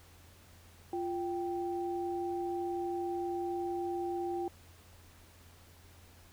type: tone pair together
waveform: sine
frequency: 348.3 / 782 Hz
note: F4 / G5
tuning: -5 / -4 cents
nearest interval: octave + major second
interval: 1401 cents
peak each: -34 / -38 dBFS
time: 0.93-4.48 s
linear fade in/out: 2 ms
effects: added 86 Hz sine -58 dBFS peak until 6.32 s + pink hiss -60 dBFS RMS until 6.32 s